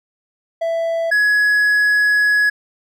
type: tone pair in turn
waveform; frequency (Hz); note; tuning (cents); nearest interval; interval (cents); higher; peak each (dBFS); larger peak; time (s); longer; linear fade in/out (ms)
triangle; 663 / 1680.8; E5 / G#6; +10 / +20; octave + major third; 1610; second; -15 / -10; second; 0.61-1.11 / 1.11-2.5; second; 10
effects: none